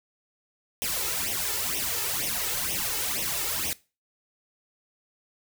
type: noise with flanger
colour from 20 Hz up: white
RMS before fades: -29 dBFS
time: 0.82-3.73 s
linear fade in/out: 0 ms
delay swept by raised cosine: 0.33 to 2.33 ms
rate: 2.1 Hz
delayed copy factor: +0.85
effects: noise-tail reverb RT60 0.3 s tail -20 dB re dry